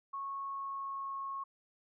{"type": "tone with pitch glide", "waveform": "sine", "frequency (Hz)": [1100, 1093], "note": ["C#6", "C#6"], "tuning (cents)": [-14, -25], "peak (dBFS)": -37, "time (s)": [0.13, 1.44], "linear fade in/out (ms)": 10, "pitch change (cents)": -11, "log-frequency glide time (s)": [0.4, 1.2], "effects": []}